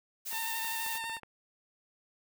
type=noise; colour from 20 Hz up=blue; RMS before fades=-38 dBFS; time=0.25-0.99 s; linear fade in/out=20 ms
type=tone with vibrato; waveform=15% pulse; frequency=906 Hz; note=A#5; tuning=50 cents flat; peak=-29 dBFS; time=0.3-1.2 s; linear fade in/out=50 ms; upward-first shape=square; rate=12 Hz; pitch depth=18 cents each way
type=clicks; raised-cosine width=0.5 ms; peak=-32 dBFS; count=8; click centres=0.33 / 0.647 / 0.864 / 0.954 / 1.041 / 1.097 / 1.168 / 1.233 s
effects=none